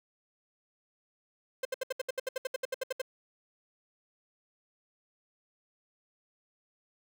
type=tone bursts; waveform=45% pulse; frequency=521 Hz; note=C5; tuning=7 cents flat; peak=-30 dBFS; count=16; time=1.63-3.017 s; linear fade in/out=5 ms; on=22 ms; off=69 ms; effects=none